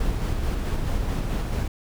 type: noise with tremolo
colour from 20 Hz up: brown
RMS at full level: -24 dBFS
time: 0-1.68 s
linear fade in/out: 5 ms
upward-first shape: square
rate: 4.6 Hz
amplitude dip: 25%
effects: none